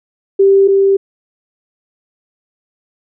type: tone pair in turn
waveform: sine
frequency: 392 / 392 Hz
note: G4 / G4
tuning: 0 / 0 cents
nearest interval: unison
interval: 0 cents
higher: neither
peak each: -5 / -7 dBFS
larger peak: first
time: 0.39-0.68 / 0.68-0.97 s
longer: neither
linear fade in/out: 10 ms
effects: none